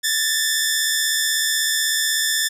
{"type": "tone pair together", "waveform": "10% pulse", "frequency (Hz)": [1723.8, 1800], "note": ["A6", "A6"], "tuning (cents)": [-36, 39], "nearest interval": "minor second", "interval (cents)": 75, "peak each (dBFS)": -12, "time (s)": [0.03, 2.49], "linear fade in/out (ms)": 20, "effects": []}